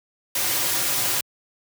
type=noise with comb filter; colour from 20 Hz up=white; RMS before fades=-23 dBFS; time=0.35-1.21 s; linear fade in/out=5 ms; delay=4.6 ms; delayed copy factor=-0.6; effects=high-pass 100 Hz 12 dB/octave